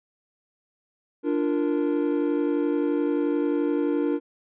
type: chord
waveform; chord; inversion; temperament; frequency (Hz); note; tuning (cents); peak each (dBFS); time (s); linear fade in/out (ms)
triangle; Bb major; first; equal with one note detuned; 293.7 / 345.2 / 466.2; D4 / F4 / Bb4; 0 / -20 / 0; -22 / -25 / -26; 1.23-4.2; 50
effects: resampled to 8000 Hz